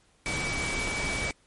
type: tone in noise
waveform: sine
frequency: 2288 Hz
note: D7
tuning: 46 cents flat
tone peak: -31 dBFS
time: 0.26-1.31 s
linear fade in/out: 0 ms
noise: pink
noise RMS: -32 dBFS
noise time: 0.26-1.31 s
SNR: -2 dB
effects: pink hiss -64 dBFS RMS until 1.46 s + MP3 48 kbps